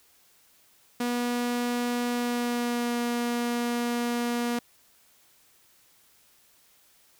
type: tone with pitch glide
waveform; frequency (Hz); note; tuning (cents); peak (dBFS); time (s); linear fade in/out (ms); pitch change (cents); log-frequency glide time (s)
sawtooth; 242.1 to 239; B3 to A#3; -34 to +43; -22; 1-4.59; 5; -23; 2.1-2.97
effects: white hiss -61 dBFS RMS until 7.19 s